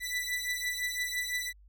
sawtooth beating tone pair, 1975.5 / 1981.4 Hz, B6 / B6, 0 / +5 cents, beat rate 5.9 Hz, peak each -31 dBFS, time 0-1.53 s, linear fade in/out 50 ms, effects added 50 Hz sine -54 dBFS peak until 1.68 s

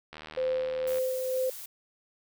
click train, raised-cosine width 0.3 ms, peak -26 dBFS, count 67, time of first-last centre 0.13-0.984 s, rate 77.3 Hz
sine tone with tremolo, 516 Hz, C5, 24 cents flat, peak -25 dBFS, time 0.37-1.5 s, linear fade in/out 5 ms, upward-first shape sine, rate 2.1 Hz, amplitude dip 40%
blue noise, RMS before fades -42 dBFS, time 0.87-1.66 s, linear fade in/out 5 ms
effects none

